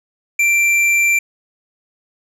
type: tone with hard clipping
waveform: triangle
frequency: 2355 Hz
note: D7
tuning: 4 cents sharp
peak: -13 dBFS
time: 0.39-1.19 s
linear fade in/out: 5 ms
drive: 12 dB
effects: none